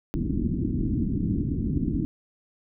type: low-pass noise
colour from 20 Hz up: white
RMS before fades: -26 dBFS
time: 0.14-2.05 s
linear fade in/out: 0 ms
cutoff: 310 Hz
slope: 48 dB/octave
effects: none